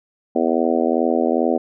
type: harmonic tone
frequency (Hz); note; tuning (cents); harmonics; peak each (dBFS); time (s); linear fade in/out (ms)
82.41; E2; 0; 3 / 4 / 5 / 6 / 7 / 8 / 9; -21 / -22 / -23 / -24 / -24 / -25 / -26; 0.35-1.58; 10
effects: none